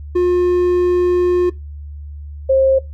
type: tone pair in turn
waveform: triangle / sine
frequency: 356.9 / 533.2 Hz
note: F4 / C5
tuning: +38 / +33 cents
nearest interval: perfect fifth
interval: 695 cents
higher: second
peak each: -9 dBFS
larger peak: neither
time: 0.15-1.5 / 2.49-2.79 s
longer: first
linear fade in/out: 10 ms
effects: noise-tail reverb RT60 0.2 s tail -20 dB re dry + added 73 Hz sine -28 dBFS peak until 2.93 s